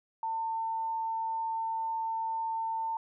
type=tone; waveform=sine; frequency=899 Hz; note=A5; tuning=37 cents sharp; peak=-30 dBFS; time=0.23-2.97 s; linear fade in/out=2 ms; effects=none